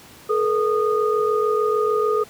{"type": "tone cluster", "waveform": "sine", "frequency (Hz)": [429.3, 476, 1231], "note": ["A4", "A#4", "D#6"], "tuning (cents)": [-43, 36, -19], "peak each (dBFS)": [-19, -24, -23], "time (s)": [0.29, 2.24], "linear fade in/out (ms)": 10, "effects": ["pink hiss -45 dBFS RMS until 2.29 s", "high-pass 80 Hz 12 dB/octave"]}